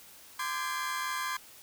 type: tone cluster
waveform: 35% pulse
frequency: 1033 / 1180 / 1587 / 1671 Hz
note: C6 / D6 / G6 / G#6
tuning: -22 / +8 / +21 / +10 cents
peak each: -33 / -37 / -38 / -38 dBFS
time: 0.39-1.37 s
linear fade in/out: 5 ms
effects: white hiss -53 dBFS RMS until 1.62 s